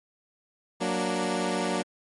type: chord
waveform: 15% pulse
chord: Gb augmented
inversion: none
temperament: equal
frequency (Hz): 185 / 233.1 / 293.7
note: Gb3 / Bb3 / D4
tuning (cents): 0 / 0 / 0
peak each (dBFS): -23 / -24 / -25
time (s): 0.8-1.83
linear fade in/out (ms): 20
effects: MP3 48 kbps